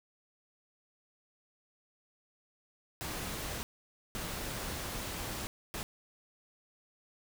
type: noise bursts at uneven times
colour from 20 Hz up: pink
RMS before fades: -39 dBFS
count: 3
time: 3.01-3.63 / 4.15-5.47 / 5.74-5.83 s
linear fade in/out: 0 ms
effects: none